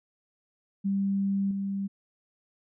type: tone with level steps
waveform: sine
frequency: 196.9 Hz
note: G3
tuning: 8 cents sharp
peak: -24 / -28 dBFS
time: 0.84-1.88 s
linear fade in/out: 20 ms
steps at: 1.51 s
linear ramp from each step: 2 ms
effects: none